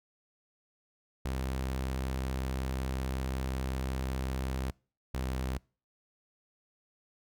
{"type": "tone pair in turn", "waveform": "sawtooth", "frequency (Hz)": [65.4, 64.65], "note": ["C2", "C2"], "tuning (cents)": [0, -20], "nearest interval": "unison", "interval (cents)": 20, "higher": "first", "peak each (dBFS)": -28, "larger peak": "neither", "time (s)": [[1.25, 4.71], [5.14, 5.58]], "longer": "first", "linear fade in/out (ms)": 5, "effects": ["noise-tail reverb RT60 0.4 s tail -26 dB re dry"]}